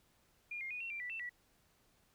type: tone with pitch steps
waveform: sine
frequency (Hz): 2416 / 2123 / 2468 / 2721 / 2361 / 1967 / 2672 / 1946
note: D7 / C7 / D#7 / F7 / D7 / B6 / E7 / B6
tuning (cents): +48 / +25 / -15 / -46 / +9 / -7 / +23 / -26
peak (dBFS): -40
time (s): 0.51-1.294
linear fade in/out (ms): 5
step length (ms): 98
effects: pink hiss -72 dBFS RMS until 2.14 s

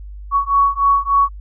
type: beating tone pair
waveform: sine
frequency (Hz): 1117 / 1120.4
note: C#6 / C#6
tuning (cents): +13 / +18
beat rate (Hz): 3.4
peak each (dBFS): -15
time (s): 0.31-1.29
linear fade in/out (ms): 50
effects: added 50 Hz sine -30 dBFS peak until 1.4 s

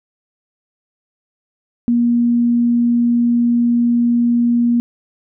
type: tone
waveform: sine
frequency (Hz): 237.9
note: A#3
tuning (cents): +35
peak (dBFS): -11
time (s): 1.88-4.8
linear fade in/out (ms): 0
effects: none

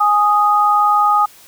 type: tone pair together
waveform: sine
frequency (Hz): 830.6 / 1243.7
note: G#5 / D#6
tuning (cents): 0 / -1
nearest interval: perfect fifth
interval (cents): 699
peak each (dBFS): -14 / -12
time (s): 0-1.26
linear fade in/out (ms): 10
effects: white hiss -44 dBFS RMS until 1.47 s

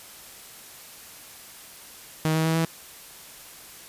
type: tone with pitch steps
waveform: sawtooth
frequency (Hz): 157.6 / 159.62 / 161.66 / 163.72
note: D#3 / D#3 / E3 / E3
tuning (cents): +23 / +45 / -33 / -12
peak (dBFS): -17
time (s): 2.25-2.65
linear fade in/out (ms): 0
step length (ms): 100
effects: white hiss -45 dBFS RMS until 3.88 s + resampled to 32000 Hz

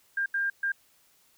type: tone bursts at uneven times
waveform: sine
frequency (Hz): 1600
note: G6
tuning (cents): +35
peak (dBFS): -25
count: 3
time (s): 0.17-0.26 / 0.34-0.5 / 0.63-0.72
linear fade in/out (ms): 5
effects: white hiss -64 dBFS RMS until 1.37 s

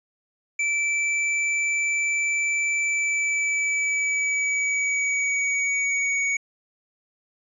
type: tone with pitch glide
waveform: square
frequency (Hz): 2325 to 2239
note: D7 to C#7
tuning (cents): -18 to +17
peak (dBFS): -22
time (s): 0.59-6.37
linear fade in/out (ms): 5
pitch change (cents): -65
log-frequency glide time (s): 2.8-6.23
effects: resampled to 22050 Hz

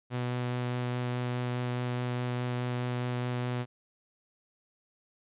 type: tone with vibrato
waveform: sawtooth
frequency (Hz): 123.47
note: B2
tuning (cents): 0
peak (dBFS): -26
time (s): 0.1-3.66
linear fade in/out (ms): 50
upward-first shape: sine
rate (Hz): 4.8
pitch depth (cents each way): 8
effects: resampled to 8000 Hz

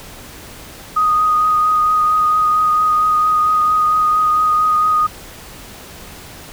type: tone with vibrato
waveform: sine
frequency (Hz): 1243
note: D#6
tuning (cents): -2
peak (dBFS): -11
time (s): 0.96-5.07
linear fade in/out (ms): 10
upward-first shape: triangle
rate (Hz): 4.4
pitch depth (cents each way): 16
effects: pink hiss -36 dBFS RMS until 6.52 s

